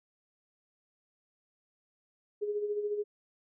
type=tone with tremolo; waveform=sine; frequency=415.3 Hz; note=G#4; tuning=in tune; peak=-28 dBFS; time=2.41-3.04 s; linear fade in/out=20 ms; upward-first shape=sine; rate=14 Hz; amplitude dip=55%; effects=none